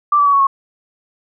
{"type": "tone with pitch steps", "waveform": "sine", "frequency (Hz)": [1174.7, 1153.9, 1133.4, 1113.3, 1093.5], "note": ["D6", "D6", "C#6", "C#6", "C#6"], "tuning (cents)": [0, -31, 38, 7, -24], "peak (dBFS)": -9, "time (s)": [0.12, 0.47], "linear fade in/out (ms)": 5, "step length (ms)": 70, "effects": []}